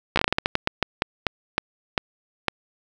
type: slowing click train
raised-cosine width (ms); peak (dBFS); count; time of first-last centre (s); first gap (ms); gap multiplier
0.3; -3; 17; 0.16-2.483; 14; 1.27
effects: 7-bit